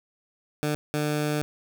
15% pulse tone bursts at uneven times, 150 Hz, D3, 37 cents sharp, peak -18 dBFS, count 2, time 0.63-0.75 / 0.94-1.42 s, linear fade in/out 0 ms, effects none

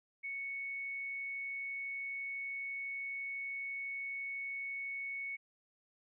sine tone, 2217 Hz, C#7, in tune, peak -38 dBFS, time 0.23-5.37 s, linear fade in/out 20 ms, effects none

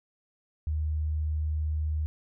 sine tone, 76.9 Hz, D#2, 20 cents flat, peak -26 dBFS, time 0.67-2.06 s, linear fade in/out 0 ms, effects none

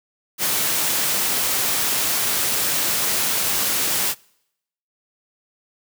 white noise, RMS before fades -21 dBFS, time 0.38-4.15 s, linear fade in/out 50 ms, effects noise-tail reverb RT60 0.8 s tail -26 dB re dry + high-pass 100 Hz 12 dB/octave

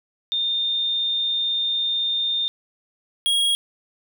sine / square tone pair in turn, 3629 / 3292 Hz, A#7 / G#7, -47 / -16 cents, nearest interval major second, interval 169 cents, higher first, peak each -20 / -18 dBFS, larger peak second, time 0.32-2.48 / 3.26-3.55 s, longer first, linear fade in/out 0 ms, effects none

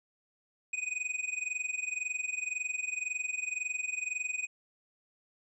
square tone with amplitude modulation, 2494 Hz, D#7, 3 cents sharp, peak -30 dBFS, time 0.73-4.47 s, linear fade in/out 5 ms, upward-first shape sine, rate 21.9 Hz, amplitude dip 85%, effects resampled to 22050 Hz

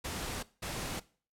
pink noise bursts at uneven times, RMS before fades -38 dBFS, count 2, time 0.04-0.43 / 0.62-1 s, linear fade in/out 10 ms, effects noise-tail reverb RT60 0.4 s tail -19 dB re dry + low-pass 12000 Hz 12 dB/octave

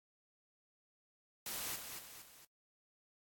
white noise with echo, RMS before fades -42 dBFS, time 1.46-1.76 s, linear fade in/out 2 ms, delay 230 ms, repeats 3, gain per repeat -6 dB, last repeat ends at 2.45 s, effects noise-tail reverb RT60 0.1 s tail -22 dB re dry + AAC 64 kbps

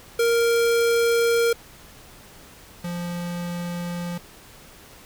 square tone pair in turn, 466.2 / 174.18 Hz, A#4 / F3, 0 / -4 cents, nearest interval octave + perfect fourth, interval 1704 cents, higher first, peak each -18 / -28 dBFS, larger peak first, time 0.19-1.53 / 2.84-4.18 s, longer neither, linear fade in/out 5 ms, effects pink hiss -47 dBFS RMS until 5.05 s

